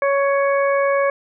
harmonic tone, 557 Hz, C#5, 8 cents sharp, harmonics 1 / 2 / 3 / 4, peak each -16 / -22 / -26 / -28 dBFS, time 0.02-1.1 s, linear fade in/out 2 ms, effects none

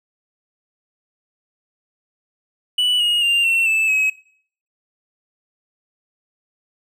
triangle tone with pitch steps, 2960 / 2874 / 2791 / 2710 / 2631 / 2555 Hz, F#7 / F7 / F7 / E7 / E7 / D#7, 0 / +49 / -2 / +47 / -4 / +45 cents, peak -13 dBFS, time 2.78-4.1 s, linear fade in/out 5 ms, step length 220 ms, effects noise-tail reverb RT60 0.6 s tail -22 dB re dry

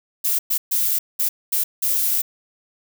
violet noise bursts at uneven times, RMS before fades -20 dBFS, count 6, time 0.24-0.39 / 0.5-0.58 / 0.71-0.99 / 1.19-1.29 / 1.52-1.64 / 1.82-2.22 s, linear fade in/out 10 ms, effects none

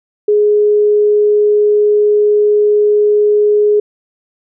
sine tone, 417.8 Hz, G#4, 10 cents sharp, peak -7 dBFS, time 0.28-3.8 s, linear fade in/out 5 ms, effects none

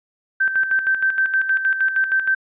sine tone with tremolo, 1555 Hz, G6, 14 cents flat, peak -14 dBFS, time 0.4-2.35 s, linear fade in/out 10 ms, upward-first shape square, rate 6.4 Hz, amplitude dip 60%, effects resampled to 8000 Hz

